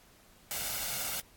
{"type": "noise with comb filter", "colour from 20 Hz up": "white", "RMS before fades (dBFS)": -35, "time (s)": [0.51, 1.2], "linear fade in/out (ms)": 0, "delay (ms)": 1.4, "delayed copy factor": 0.55, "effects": ["pink hiss -60 dBFS RMS until 1.36 s", "AAC 64 kbps"]}